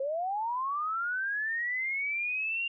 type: linear sweep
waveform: sine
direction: up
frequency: 523.3 to 2794 Hz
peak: -29 dBFS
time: 0-2.68 s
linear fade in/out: 5 ms
effects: none